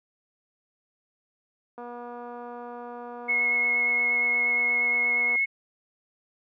click train, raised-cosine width 1 ms, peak -26 dBFS, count 863, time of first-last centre 1.78-5.357 s, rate 241 Hz
sine tone with vibrato, 2176 Hz, C#7, 33 cents flat, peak -21 dBFS, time 3.28-5.46 s, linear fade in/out 20 ms, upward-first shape sine, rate 8.5 Hz, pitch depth 13 cents each way
effects high-pass 300 Hz 12 dB/octave

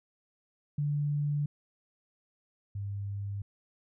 sine tone pair in turn, 146.1 / 100.26 Hz, D3 / G2, -9 / +39 cents, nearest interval perfect fifth, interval 652 cents, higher first, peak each -27 / -33 dBFS, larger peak first, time 0.78-1.46 / 2.75-3.42 s, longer first, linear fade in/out 5 ms, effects none

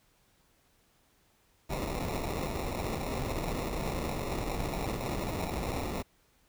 pink noise with sample-and-hold, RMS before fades -34 dBFS, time 1.69-6.03 s, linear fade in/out 20 ms, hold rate 1575 Hz, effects pink hiss -68 dBFS RMS until 6.48 s

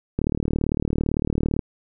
click train, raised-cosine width 3 ms, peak -9 dBFS, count 54, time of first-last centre 0.19-1.592 s, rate 37.8 Hz, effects none

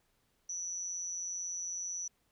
sine tone with amplitude modulation, 5920 Hz, F#8, in tune, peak -33 dBFS, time 0.49-2.08 s, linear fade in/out 5 ms, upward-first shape sine, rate 178 Hz, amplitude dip 70%, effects pink hiss -75 dBFS RMS until 2.31 s

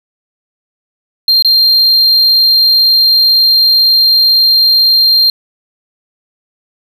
triangle tone with dropouts, 4186 Hz, C8, in tune, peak -4 dBFS, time 1.28-5.3 s, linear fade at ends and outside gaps 2 ms, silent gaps 1.424-1.447 s, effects none

